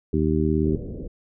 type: harmonic tone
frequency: 77.78 Hz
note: D#2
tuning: in tune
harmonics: 1 / 2 / 3 / 4 / 5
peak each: -25 / -25 / -25 / -25 / -25 dBFS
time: 0.13-0.76 s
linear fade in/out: 5 ms
type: low-pass noise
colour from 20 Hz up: pink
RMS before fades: -33 dBFS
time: 0.64-1.08 s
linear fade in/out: 10 ms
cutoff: 520 Hz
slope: 48 dB/octave
effects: none